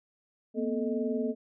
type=tone cluster; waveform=sine; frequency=232.4 / 253.4 / 436.5 / 623 Hz; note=A#3 / B3 / A4 / D#5; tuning=-5 / +45 / -14 / +2 cents; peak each=-32 / -33 / -32 / -38 dBFS; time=0.54-1.35 s; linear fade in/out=50 ms; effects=none